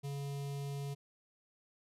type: tone with notch filter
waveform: square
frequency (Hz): 140.7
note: C#3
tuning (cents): +26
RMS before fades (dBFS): -40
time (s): 0.03-0.95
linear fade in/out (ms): 20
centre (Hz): 1500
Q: 0.91
effects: resampled to 32000 Hz